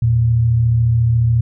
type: tone pair together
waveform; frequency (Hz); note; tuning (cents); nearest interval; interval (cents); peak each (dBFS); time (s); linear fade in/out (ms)
sine; 82.41 / 116.54; E2 / A#2; 0 / 0; tritone; 600; -22 / -11; 0.02-1.41; 5
effects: none